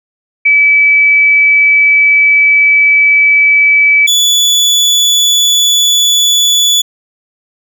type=tone pair in turn; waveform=sine / 30% pulse; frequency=2298 / 3443 Hz; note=D7 / A7; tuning=-38 / -38 cents; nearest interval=perfect fifth; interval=700 cents; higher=second; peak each=-4 dBFS; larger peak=neither; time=0.45-4.07 / 4.07-6.82 s; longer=first; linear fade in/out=10 ms; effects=none